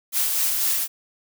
blue noise with tremolo, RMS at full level -21 dBFS, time 0.12-0.88 s, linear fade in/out 50 ms, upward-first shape sine, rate 4 Hz, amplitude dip 30%, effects none

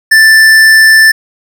sine tone with tanh clipping, 1766 Hz, A6, 6 cents sharp, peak -3 dBFS, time 0.11-1.12 s, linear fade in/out 10 ms, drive 16 dB, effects none

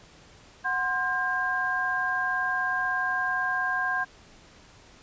sine tone cluster, 737 / 1046 / 1604 Hz, F#5 / C6 / G6, -7 / -1 / +39 cents, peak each -32 / -31 / -26 dBFS, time 0.64-4.05 s, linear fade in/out 20 ms, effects pink hiss -53 dBFS RMS until 5.02 s + resampled to 16000 Hz

